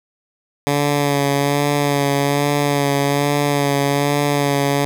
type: tone with vibrato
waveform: 10% pulse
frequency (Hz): 142.8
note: D3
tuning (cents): -48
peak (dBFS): -7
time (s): 0.67-4.85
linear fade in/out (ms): 0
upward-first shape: sine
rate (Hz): 1.2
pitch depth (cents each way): 25
effects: none